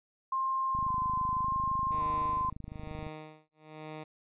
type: tone with vibrato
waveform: sine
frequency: 1046.5 Hz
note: C6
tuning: in tune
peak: -28 dBFS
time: 0.32-2.5 s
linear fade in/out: 5 ms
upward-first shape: square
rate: 0.89 Hz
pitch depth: 20 cents each way
type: click train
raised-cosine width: 5 ms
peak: -29 dBFS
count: 61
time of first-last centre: 0.75-3.067 s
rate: 25.9 Hz
type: tone with tremolo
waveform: 10% pulse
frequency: 155 Hz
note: D#3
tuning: 6 cents flat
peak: -32 dBFS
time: 1.91-4.04 s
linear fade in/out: 10 ms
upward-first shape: sine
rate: 1.1 Hz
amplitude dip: 100%
effects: resampled to 8000 Hz